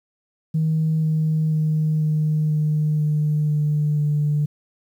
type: tone with pitch steps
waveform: sine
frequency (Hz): 158.2 / 156.74 / 155.3 / 153.87 / 152.46 / 151.06 / 149.67 / 148.29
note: D#3 / D#3 / D#3 / D#3 / D#3 / D3 / D3 / D3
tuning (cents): +29 / +13 / -3 / -19 / -35 / +49 / +33 / +17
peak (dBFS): -16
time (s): 0.54-4.46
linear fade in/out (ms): 10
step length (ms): 490
effects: tanh soft clip ceiling -13 dBFS + 9-bit